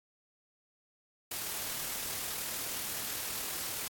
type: noise with amplitude modulation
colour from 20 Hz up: white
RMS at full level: -36 dBFS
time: 1.31-3.88 s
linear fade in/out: 5 ms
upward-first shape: sine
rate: 39.2 Hz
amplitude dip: 25%
effects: AAC 64 kbps